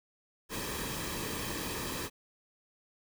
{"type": "noise with comb filter", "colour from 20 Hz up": "pink", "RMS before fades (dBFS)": -37, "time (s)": [0.49, 2.1], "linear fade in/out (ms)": 50, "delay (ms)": 1.4, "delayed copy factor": -0.55, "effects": []}